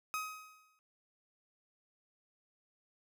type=tone with exponential decay; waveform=30% pulse; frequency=1263 Hz; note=D#6; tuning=26 cents sharp; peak=-31 dBFS; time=0.14-0.79 s; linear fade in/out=0 ms; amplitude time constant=140 ms; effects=none